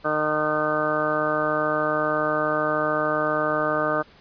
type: harmonic tone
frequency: 152.8 Hz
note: D#3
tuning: 31 cents flat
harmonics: 1 / 2 / 3 / 4 / 5 / 6 / 7 / 8 / 9 / 10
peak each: -36 / -30 / -30 / -25 / -35 / -35 / -35 / -26 / -37 / -29 dBFS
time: 0.04-4.03 s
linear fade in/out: 20 ms
effects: pink hiss -52 dBFS RMS until 4.2 s + resampled to 11025 Hz